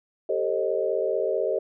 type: tone cluster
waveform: sine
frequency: 392.7 / 448.5 / 533 / 622 Hz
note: G4 / A4 / C5 / D#5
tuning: +3 / +33 / +32 / -1 cents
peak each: -28 dBFS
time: 0.29-1.59 s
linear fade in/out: 5 ms
effects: none